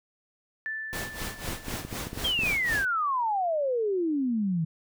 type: tone with exponential decay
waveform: sine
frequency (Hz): 1760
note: A6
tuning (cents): 0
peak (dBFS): -29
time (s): 0.66-2.5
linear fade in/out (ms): 0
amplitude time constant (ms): 400
type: noise with tremolo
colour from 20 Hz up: pink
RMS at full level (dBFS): -33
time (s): 0.93-2.85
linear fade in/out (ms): 0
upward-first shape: sine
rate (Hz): 4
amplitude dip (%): 80
type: clicks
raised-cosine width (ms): 3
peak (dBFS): -23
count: 12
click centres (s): 1.487 / 1.532 / 1.683 / 1.74 / 1.85 / 1.928 / 2.07 / 2.131 / 2.175 / 2.237 / 2.391 / 2.435
type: exponential sweep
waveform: sine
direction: down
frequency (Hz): 3288 to 155.56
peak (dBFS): -24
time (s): 2.24-4.65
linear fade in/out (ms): 10
effects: none